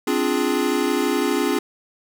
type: chord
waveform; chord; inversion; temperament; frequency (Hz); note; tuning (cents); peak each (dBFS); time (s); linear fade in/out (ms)
square; D half-diminished seventh; third; equal; 261.6 / 293.7 / 349.2 / 415.3; C4 / D4 / F4 / Ab4; 0 / 0 / 0 / 0; -25; 0.07-1.59; 5
effects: none